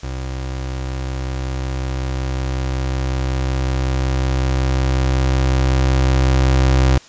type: tone with level ramp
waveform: 30% pulse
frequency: 65.41 Hz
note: C2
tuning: in tune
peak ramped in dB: -21 to -8 dBFS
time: 0.03-6.98 s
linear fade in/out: 5 ms
effects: white hiss -43 dBFS RMS until 7.08 s + resampled to 16000 Hz